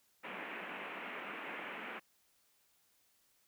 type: band-pass noise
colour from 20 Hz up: white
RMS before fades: -45 dBFS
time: 0.23-2 s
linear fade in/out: 20 ms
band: 180 to 2700 Hz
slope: 48 dB/octave
effects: white hiss -73 dBFS RMS until 3.47 s